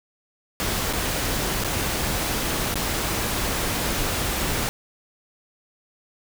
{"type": "noise with dropouts", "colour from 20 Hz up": "pink", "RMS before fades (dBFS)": -25, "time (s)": [0.6, 4.69], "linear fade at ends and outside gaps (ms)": 0, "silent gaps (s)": [[0.928, 0.934], [1.638, 1.646], [2.742, 2.756]], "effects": []}